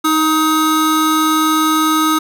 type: tone pair together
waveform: square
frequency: 312.8 / 1263 Hz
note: D#4 / D#6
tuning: +9 / +26 cents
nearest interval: 2 octaves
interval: 2417 cents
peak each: -15 dBFS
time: 0.04-2.19 s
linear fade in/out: 10 ms
effects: none